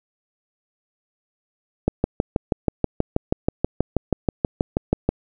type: click train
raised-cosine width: 2 ms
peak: -4 dBFS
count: 21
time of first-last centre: 1.88-5.09 s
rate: 6.23 Hz
effects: none